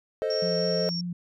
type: chord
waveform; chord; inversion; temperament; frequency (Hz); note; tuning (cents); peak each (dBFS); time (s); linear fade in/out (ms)
triangle; A diminished; none; equal; 440 / 523.3 / 622.3; A4 / C5 / Eb5; 0 / 0 / 0; -27; 0.22-0.89; 0
type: tone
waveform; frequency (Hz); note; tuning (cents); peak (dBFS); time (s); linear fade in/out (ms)
sine; 5500; F8; -27; -30; 0.3-1.01; 5
type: tone with vibrato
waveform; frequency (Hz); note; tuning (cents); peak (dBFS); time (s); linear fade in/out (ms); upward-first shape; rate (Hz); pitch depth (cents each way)
sine; 174.61; F3; 0; -29; 0.42-1.13; 5; sine; 5.2; 22
effects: tanh soft clip ceiling -12 dBFS